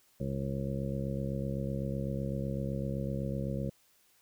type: harmonic tone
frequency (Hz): 67.9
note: C#2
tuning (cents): -35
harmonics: 1 / 2 / 3 / 4 / 5 / 6 / 7 / 8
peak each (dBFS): -41 / -35 / -37 / -47 / -44 / -52 / -44 / -41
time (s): 0.2-3.7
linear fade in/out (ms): 5
effects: white hiss -67 dBFS RMS until 4.21 s